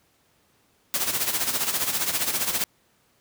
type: noise with tremolo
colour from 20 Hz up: white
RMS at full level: -23 dBFS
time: 0.94-2.64 s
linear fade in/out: 0 ms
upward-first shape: sine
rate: 15 Hz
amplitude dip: 65%
effects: pink hiss -64 dBFS RMS until 3.2 s + high-pass 80 Hz 12 dB/octave